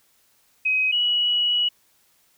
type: tone pair in turn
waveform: sine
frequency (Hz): 2528 / 2926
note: D#7 / F#7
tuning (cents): +27 / -20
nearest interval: minor third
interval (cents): 253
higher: second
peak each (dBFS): -18 / -18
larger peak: neither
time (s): 0.65-0.92 / 0.92-1.69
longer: second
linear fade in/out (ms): 10
effects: white hiss -62 dBFS RMS until 2.37 s